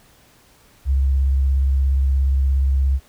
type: tone with vibrato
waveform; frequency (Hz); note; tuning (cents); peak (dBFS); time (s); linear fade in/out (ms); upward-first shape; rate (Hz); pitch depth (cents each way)
sine; 67.5; C#2; -45; -14; 0.85-3; 50; square; 17; 28
effects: pink hiss -53 dBFS RMS until 3.08 s